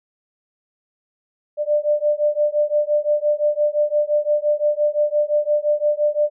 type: beating tone pair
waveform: sine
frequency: 592 / 597.8 Hz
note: D5 / D5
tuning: +14 / +31 cents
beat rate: 5.8 Hz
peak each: -19 / -19 dBFS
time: 1.57-6.3 s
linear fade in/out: 50 ms
effects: none